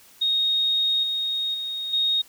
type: tone with level steps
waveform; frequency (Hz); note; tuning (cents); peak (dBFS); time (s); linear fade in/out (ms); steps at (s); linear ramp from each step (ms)
sine; 3729; A#7; 0; -19 / -23 / -27 / -19; 0.21-2.22; 10; 1.03 / 1.54 / 1.93; 5
effects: white hiss -52 dBFS RMS until 2.28 s